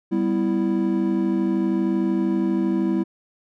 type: chord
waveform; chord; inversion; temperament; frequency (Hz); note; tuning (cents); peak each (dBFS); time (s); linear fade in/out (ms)
triangle; E minor; first; equal with one note detuned; 196 / 248.8 / 329.6; G3 / B3 / E4; 0 / +13 / 0; -21 / -24 / -20; 0.11-3.04; 20
effects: none